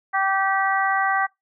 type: harmonic tone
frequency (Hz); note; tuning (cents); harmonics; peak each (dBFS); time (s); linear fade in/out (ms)
388; G4; -18; 2 / 3 / 4 / 5; -22 / -24 / -25 / -26; 0.13-1.27; 20
effects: noise-tail reverb RT60 0.2 s tail -25 dB re dry